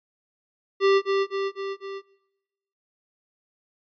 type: tone with echo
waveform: square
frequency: 392 Hz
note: G4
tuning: in tune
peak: -17 dBFS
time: 0.8-1.02 s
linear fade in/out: 50 ms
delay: 250 ms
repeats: 4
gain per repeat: -4 dB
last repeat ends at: 2.02 s
effects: noise-tail reverb RT60 0.9 s tail -20 dB re dry + resampled to 11025 Hz